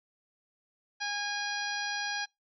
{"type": "harmonic tone", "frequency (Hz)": 819, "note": "G#5", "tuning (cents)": -24, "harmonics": [1, 2, 3, 4, 5, 6, 7], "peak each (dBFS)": [-38, -35, -41, -43, -41, -41, -42], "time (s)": [1, 2.26], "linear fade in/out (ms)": 20, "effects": ["noise-tail reverb RT60 0.2 s tail -26 dB re dry"]}